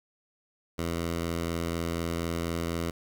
10% pulse tone, 84.1 Hz, E2, 35 cents sharp, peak -21 dBFS, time 0.78-2.91 s, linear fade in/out 10 ms, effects 10-bit

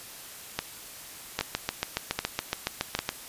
two click trains, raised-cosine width 0.2 ms, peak -9 / -9 dBFS, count 13 / 4, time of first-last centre 1.41-3.091 / 0.59-2.99 s, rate 7.14 / 1.25 Hz, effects white hiss -44 dBFS RMS until 3.28 s + resampled to 32000 Hz

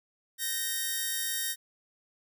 5% pulse tone pair together, 1554 / 1855.4 Hz, G6 / A#6, -16 / -9 cents, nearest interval minor third, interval 307 cents, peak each -27 / -20 dBFS, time 0.38-1.56 s, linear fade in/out 50 ms, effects none

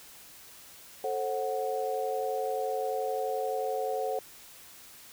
sine chord, F# diminished, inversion first, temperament equal with one note detuned, 440 / 531.5 / 740 Hz, A4 / C5 / F#5, 0 / +27 / 0 cents, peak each -33 dBFS, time 1.04-4.19 s, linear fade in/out 2 ms, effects white hiss -51 dBFS RMS until 5.12 s

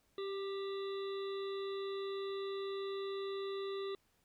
harmonic tone with a mistuned harmonic, 392 Hz, G4, in tune, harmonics 1 / 3 / 5 / 7 / 9 / 10, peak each -38 / -49 / -56 / -60 / -54 / -53 dBFS, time 0.18-3.95 s, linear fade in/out 2 ms, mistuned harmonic 3, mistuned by +16 cents, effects pink hiss -75 dBFS RMS until 4.24 s

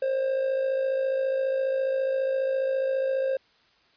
triangle tone with amplitude modulation, 532 Hz, C5, 29 cents sharp, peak -19 dBFS, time 0.02-3.37 s, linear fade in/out 5 ms, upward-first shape sine, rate 54.7 Hz, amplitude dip 50%, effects white hiss -62 dBFS RMS until 3.96 s + resampled to 11025 Hz

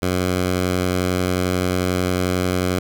10% pulse tone, 91.2 Hz, F#2, 24 cents flat, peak -10 dBFS, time 0.02-2.79 s, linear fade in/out 5 ms, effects none

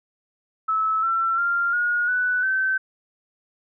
sine tone with pitch steps, 1302 / 1346.4 / 1392.2 / 1439.7 / 1488.7 / 1539.4 Hz, E6 / E6 / F6 / F#6 / F#6 / G6, -22 / +36 / -6 / -48 / +10 / -32 cents, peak -19 dBFS, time 0.68-2.78 s, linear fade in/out 10 ms, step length 350 ms, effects none

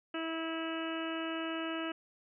harmonic tone, 325.4 Hz, E4, 22 cents flat, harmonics 1 / 2 / 3 / 4 / 5 / 6 / 7 / 8 / 9, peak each -37 / -42 / -49 / -43 / -45 / -51 / -52 / -47 / -45 dBFS, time 0.14-1.92 s, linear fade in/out 5 ms, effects none

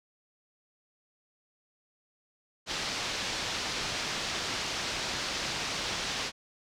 white low-pass noise, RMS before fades -34 dBFS, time 2.66-6.32 s, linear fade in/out 50 ms, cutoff 5600 Hz, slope 24 dB/octave, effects none

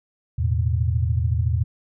sine chord, E suspended fourth, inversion none, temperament just, 82.41 / 109.88 / 123.61 Hz, E2 / A2 / B2, 0 / -2 / +2 cents, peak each -21 / -23 / -25 dBFS, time 0.38-1.64 s, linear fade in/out 10 ms, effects none

